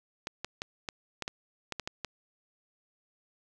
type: clicks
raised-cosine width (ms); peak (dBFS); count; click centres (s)
0.2; -17; 10; 0.271 / 0.446 / 0.619 / 0.888 / 1.223 / 1.279 / 1.723 / 1.797 / 1.875 / 2.047
effects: none